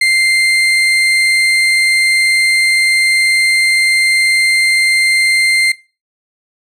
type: tone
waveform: 35% pulse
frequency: 2093 Hz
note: C7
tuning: in tune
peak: -7 dBFS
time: 0.01-5.72 s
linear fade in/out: 5 ms
effects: noise-tail reverb RT60 0.3 s tail -19 dB re dry + low-pass 10000 Hz 12 dB/octave